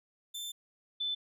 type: tone pair in turn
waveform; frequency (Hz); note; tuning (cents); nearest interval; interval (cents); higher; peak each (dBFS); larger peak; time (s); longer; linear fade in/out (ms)
sawtooth / sine; 3548 / 3517; A7 / A7; +14 / -1; unison; 15; first; -35 / -31; second; 0.34-0.52 / 1-1.15; first; 10
effects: none